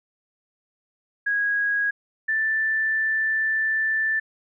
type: tone pair in turn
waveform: sine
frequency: 1650 / 1765.8 Hz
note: G#6 / A6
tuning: -12 / +6 cents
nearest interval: minor second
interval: 118 cents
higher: second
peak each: -20 dBFS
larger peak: neither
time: 1.26-1.91 / 2.28-4.2 s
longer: second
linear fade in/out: 10 ms
effects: none